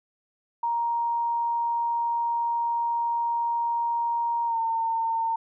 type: tone with pitch glide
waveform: sine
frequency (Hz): 937 to 908.7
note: A#5 to A#5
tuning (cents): +9 to -44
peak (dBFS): -23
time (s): 0.63-5.36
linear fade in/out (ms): 5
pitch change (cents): -53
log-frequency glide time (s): 4.46-4.58
effects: none